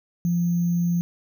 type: tone with sample-and-hold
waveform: sine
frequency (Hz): 172.8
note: F3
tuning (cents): -18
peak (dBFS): -19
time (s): 0.25-1.01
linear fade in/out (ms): 0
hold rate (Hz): 6300
effects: none